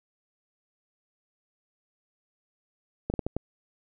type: slowing click train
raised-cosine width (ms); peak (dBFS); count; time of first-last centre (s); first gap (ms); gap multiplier
2; -15; 5; 3.1-3.366; 39; 1.37
effects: none